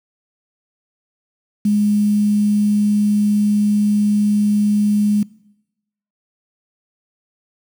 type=tone with quantisation; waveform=sine; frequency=207.7 Hz; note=G#3; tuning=in tune; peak=-12 dBFS; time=1.65-5.23 s; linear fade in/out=5 ms; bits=6; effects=noise-tail reverb RT60 0.9 s tail -22 dB re dry